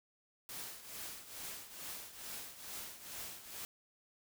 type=noise with tremolo; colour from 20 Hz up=white; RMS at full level=-44 dBFS; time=0.49-3.65 s; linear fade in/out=0 ms; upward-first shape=triangle; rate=2.3 Hz; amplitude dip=75%; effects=none